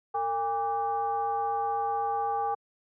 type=tone with frequency modulation; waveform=sine; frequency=810 Hz; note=G#5; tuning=43 cents flat; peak=-26 dBFS; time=0.14-2.55 s; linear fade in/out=10 ms; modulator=356 Hz; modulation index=0.73; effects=high-pass 150 Hz 12 dB/octave